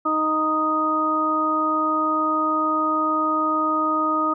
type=harmonic tone; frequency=311.1 Hz; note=D#4; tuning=in tune; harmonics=1 / 2 / 3 / 4; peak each=-25 / -29 / -30 / -20 dBFS; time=0.05-4.34 s; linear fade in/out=10 ms; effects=none

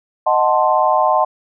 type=chord; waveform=sine; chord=D# diminished seventh; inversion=none; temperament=equal; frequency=622.3 / 740 / 880 / 1046.5 Hz; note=D#5 / F#5 / A5 / C6; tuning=0 / 0 / 0 / 0 cents; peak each=-17 dBFS; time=0.26-1.25 s; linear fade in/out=10 ms; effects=none

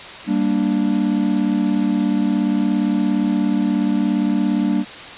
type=chord; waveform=triangle; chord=G minor; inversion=none; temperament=equal; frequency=196 / 233.1 / 293.7 Hz; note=G3 / Bb3 / D4; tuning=0 / 0 / 0 cents; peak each=-18 dBFS; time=0.26-4.85 s; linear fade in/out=50 ms; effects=white hiss -34 dBFS RMS until 5.17 s + resampled to 8000 Hz

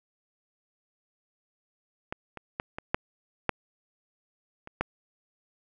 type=clicks; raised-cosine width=0.5 ms; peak=-17 / -24 / -15 / -20 / -8 / -8 / -27 / -11 dBFS; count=8; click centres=2.125 / 2.373 / 2.599 / 2.785 / 2.945 / 3.493 / 4.674 / 4.81 s; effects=none

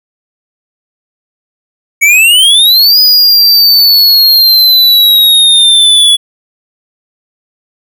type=exponential two-way sweep; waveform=square; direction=up then down; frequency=2222 to 4978 to 3388 Hz; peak=-3 dBFS; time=2.01-6.17 s; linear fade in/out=20 ms; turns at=2.99 s; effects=none

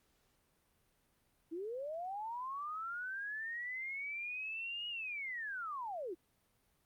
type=linear two-way sweep; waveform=sine; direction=up then down; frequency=311.1 to 2900 to 311.1 Hz; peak=-39 dBFS; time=1.51-6.15 s; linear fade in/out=20 ms; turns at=4.88 s; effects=pink hiss -75 dBFS RMS until 6.85 s + Opus 48 kbps

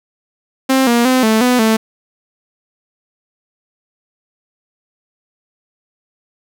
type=tone with pitch steps; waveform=sawtooth; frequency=264.5 / 236.9 / 257 / 219.9 / 249 / 221.2 Hz; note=C4 / A#3 / C4 / A3 / B3 / A3; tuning=+19 / +28 / -31 / -1 / +14 / +9 cents; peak=-6 dBFS; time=0.69-1.77 s; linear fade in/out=10 ms; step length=180 ms; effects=none

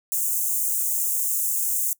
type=high-pass noise; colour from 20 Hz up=white; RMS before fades=-24 dBFS; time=0.12-1.93 s; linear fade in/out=0 ms; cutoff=6700 Hz; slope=48 dB/octave; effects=noise-tail reverb RT60 0.1 s tail -22 dB re dry

